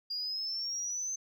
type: exponential sweep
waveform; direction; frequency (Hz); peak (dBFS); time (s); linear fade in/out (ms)
sine; up; 4800 to 6250; -32; 0.1-1.16; 10
effects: tanh soft clip ceiling -29 dBFS